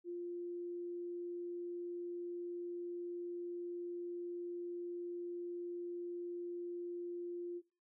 sine tone, 349.2 Hz, F4, in tune, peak -40 dBFS, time 0.04-7.62 s, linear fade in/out 50 ms, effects noise-tail reverb RT60 0.4 s tail -21 dB re dry

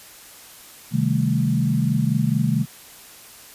sine chord, A half-diminished seventh, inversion first, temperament equal, 130.81 / 155.56 / 196 / 220 Hz, C3 / Eb3 / G3 / A3, 0 / 0 / 0 / 0 cents, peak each -22 / -22 / -25 / -23 dBFS, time 0.91-2.66 s, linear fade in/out 50 ms, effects white hiss -44 dBFS RMS until 3.54 s + resampled to 32000 Hz

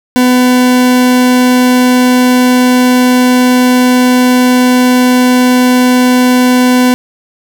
40% pulse tone, 250.5 Hz, B3, 25 cents sharp, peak -4 dBFS, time 0.16-6.94 s, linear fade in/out 0 ms, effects none

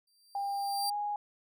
sawtooth tone with exponential growth, 4700 Hz, D8, 1 cent sharp, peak -28 dBFS, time 0.07-0.9 s, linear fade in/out 5 ms, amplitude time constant 180 ms
sine tone with pitch glide, 800 to 826.8 Hz, G5 to G#5, +35 to -8 cents, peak -31 dBFS, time 0.35-1.16 s, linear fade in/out 2 ms, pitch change +57 cents, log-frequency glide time 0.79-0.95 s
effects none

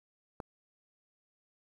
click, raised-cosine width 1 ms, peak -25 dBFS, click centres 0.402 s, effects 9-bit

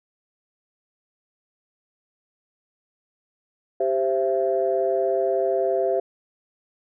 sine chord, C major, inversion second, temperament equal with one note detuned, 392 / 523.3 / 670.8 Hz, G4 / C5 / E5, 0 / 0 / +30 cents, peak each -23 / -24 / -23 dBFS, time 3.8-6 s, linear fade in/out 5 ms, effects tanh soft clip ceiling -10 dBFS

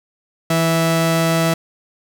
sawtooth tone pair together, 164.25 / 328.5 Hz, E3 / E4, -6 / -6 cents, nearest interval octave, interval 1200 cents, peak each -12 dBFS, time 0.5-1.54 s, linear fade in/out 5 ms, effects none

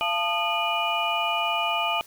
sine tone cluster, 685 / 880 / 1224 / 2438 / 2938 Hz, F5 / A5 / D#6 / D#7 / F#7, -34 / 0 / -29 / -36 / -13 cents, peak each -29 dBFS, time 0.01-2.01 s, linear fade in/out 0 ms, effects white hiss -51 dBFS RMS until 2.06 s

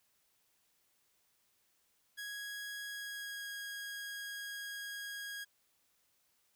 sawtooth tone with pitch glide, 1658 to 1641.8 Hz, G#6 to G#6, -3 to -20 cents, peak -38 dBFS, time 2.17-5.45 s, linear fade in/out 20 ms, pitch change -17 cents, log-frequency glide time 2.86-3.5 s, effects white hiss -75 dBFS RMS until 6.55 s

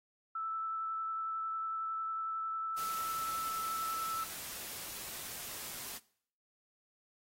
sine tone with vibrato, 1318.5 Hz, E6, in tune, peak -35 dBFS, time 0.35-4.24 s, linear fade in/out 5 ms, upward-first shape sine, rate 11 Hz, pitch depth 9 cents each way
white noise, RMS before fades -44 dBFS, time 2.76-5.99 s, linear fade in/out 20 ms
effects noise-tail reverb RT60 0.6 s tail -21 dB re dry + AAC 48 kbps

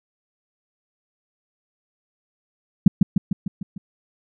sine tone with echo, 186 Hz, F#3, 9 cents sharp, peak -4 dBFS, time 2.86-2.88 s, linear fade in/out 5 ms, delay 150 ms, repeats 6, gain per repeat -4 dB, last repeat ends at 3.78 s, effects none

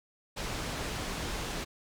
pink low-pass noise, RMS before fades -36 dBFS, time 0.36-1.65 s, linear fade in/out 20 ms, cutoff 7500 Hz, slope 12 dB/octave, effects none

